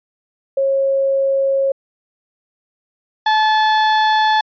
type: tone pair in turn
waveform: sine / 35% pulse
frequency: 544 / 865.7 Hz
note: C#5 / A5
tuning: -33 / -28 cents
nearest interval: minor sixth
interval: 805 cents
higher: second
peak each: -13 / -10 dBFS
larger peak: second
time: 0.57-1.72 / 3.26-4.41 s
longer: neither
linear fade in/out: 5 ms
effects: resampled to 11025 Hz